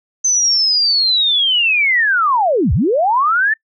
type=linear two-way sweep; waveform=sine; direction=down then up; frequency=6190 to 58.4 to 1802 Hz; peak=-11 dBFS; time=0.24-3.54 s; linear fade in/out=10 ms; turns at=2.73 s; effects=noise-tail reverb RT60 0.1 s tail -24 dB re dry